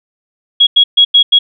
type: tone bursts at uneven times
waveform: sine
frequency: 3319 Hz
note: G#7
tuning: 2 cents flat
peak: -3 dBFS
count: 5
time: 0.6-0.67 / 0.76-0.84 / 0.97-1.05 / 1.14-1.23 / 1.32-1.39 s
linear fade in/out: 10 ms
effects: none